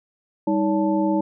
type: tone cluster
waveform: sine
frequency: 199 / 316.3 / 568 / 879 Hz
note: G3 / D#4 / C#5 / A5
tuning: +26 / +29 / +42 / -2 cents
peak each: -24 / -20 / -26 / -27 dBFS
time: 0.47-1.21 s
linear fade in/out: 5 ms
effects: none